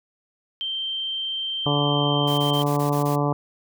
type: tone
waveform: sine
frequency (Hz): 3136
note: G7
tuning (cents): 0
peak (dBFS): -25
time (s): 0.61-2.62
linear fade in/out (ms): 0
type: harmonic tone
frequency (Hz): 144.9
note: D3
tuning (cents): -23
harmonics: 1 / 2 / 3 / 4 / 5 / 6 / 7 / 8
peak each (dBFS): -23 / -26 / -28 / -29 / -30 / -31 / -31 / -32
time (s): 1.66-3.33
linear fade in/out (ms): 2
type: noise bursts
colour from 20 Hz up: white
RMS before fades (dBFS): -38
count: 7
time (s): 2.27-3.16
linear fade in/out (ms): 10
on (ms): 110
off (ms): 20
effects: none